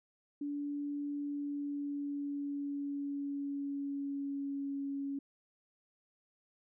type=tone with pitch glide; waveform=sine; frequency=288.3 to 278.2 Hz; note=D4 to C#4; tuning=-32 to +6 cents; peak=-35 dBFS; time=0.41-5.19 s; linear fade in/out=5 ms; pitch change=-62 cents; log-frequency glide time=1.15-4.82 s; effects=none